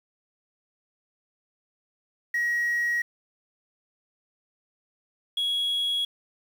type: tone pair in turn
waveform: sine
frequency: 1900 / 3330 Hz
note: A#6 / G#7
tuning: +33 / +4 cents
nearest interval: minor seventh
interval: 971 cents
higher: second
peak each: -21 / -22 dBFS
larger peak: first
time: 2.34-3.02 / 5.37-6.05 s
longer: neither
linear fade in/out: 5 ms
effects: tanh soft clip ceiling -21 dBFS + 8-bit